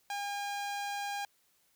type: tone with notch filter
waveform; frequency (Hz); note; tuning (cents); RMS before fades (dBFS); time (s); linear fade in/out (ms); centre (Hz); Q
sawtooth; 809; G#5; -46; -37; 0.1-1.25; 2; 11000; 1.7
effects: white hiss -71 dBFS RMS until 1.75 s